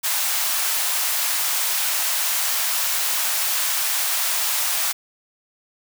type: high-pass noise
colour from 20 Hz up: white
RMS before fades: -22 dBFS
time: 0.03-4.93 s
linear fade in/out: 20 ms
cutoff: 680 Hz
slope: 24 dB/octave
effects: none